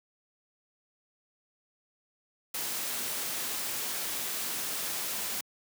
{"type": "noise", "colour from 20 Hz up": "white", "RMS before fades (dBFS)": -34, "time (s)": [2.54, 5.41], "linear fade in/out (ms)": 5, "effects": ["high-pass 150 Hz 12 dB/octave"]}